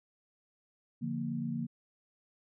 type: chord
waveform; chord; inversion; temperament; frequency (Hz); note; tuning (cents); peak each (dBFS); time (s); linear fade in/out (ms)
sine; Bb major; first; just; 145.68 / 174.81 / 233.1; D3 / F3 / Bb3; -14 / +2 / 0; -38 / -39 / -35; 1.01-1.67; 20
effects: none